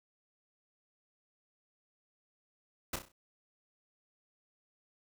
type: noise with echo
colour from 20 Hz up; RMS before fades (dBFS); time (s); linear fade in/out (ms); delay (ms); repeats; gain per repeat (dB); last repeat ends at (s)
pink; -35; 2.93-2.96; 5; 32; 5; -7; 3.12
effects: none

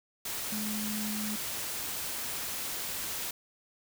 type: tone in noise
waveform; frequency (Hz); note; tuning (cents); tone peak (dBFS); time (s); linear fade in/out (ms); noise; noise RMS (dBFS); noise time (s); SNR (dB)
sine; 212.4; G#3; +39; -34; 0.52-1.36; 5; white; -36; 0.25-3.31; -1
effects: none

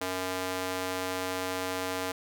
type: tone with high-pass filter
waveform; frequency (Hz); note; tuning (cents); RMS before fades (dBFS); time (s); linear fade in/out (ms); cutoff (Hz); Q
square; 92.5; F#2; 0; -33; 0.01-2.12; 5; 430; 0.73
effects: none

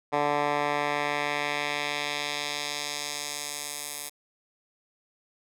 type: tone with band-pass filter sweep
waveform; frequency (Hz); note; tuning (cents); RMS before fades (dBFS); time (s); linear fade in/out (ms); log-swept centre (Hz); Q
10% pulse; 146.2; D3; -7; -30; 0.12-4.1; 20; 960 to 11000; 1
effects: none

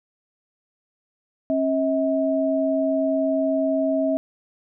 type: tone pair together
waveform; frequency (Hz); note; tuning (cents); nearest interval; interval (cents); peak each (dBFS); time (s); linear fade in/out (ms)
sine; 270.9 / 641; C#4 / E5; -40 / -49; octave + minor third; 1491; -22 / -21; 1.5-4.17; 0
effects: none

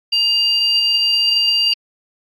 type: tone pair together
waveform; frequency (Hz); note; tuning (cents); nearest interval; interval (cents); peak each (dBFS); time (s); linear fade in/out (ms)
sine; 2818 / 4713; F7 / D8; +15 / +5; major sixth; 890; -15; 0.12-1.74; 10
effects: tanh soft clip ceiling -6 dBFS + AAC 48 kbps

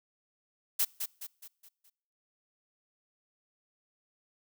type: noise with echo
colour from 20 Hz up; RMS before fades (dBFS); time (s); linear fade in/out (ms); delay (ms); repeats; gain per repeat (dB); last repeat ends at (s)
blue; -27; 0.79-0.85; 10; 210; 5; -7; 1.9
effects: noise-tail reverb RT60 0.8 s tail -26 dB re dry

